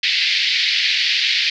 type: band-pass noise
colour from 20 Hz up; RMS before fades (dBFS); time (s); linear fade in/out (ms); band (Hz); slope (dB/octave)
white; -18; 0.03-1.5; 5; 1900 to 4700; 48
effects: none